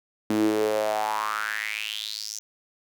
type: tone with high-pass filter sweep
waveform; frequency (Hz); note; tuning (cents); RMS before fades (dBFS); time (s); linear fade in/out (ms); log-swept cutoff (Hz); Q
sawtooth; 107.2; A2; -45; -27; 0.3-2.39; 0; 260 to 6200; 6.1
effects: none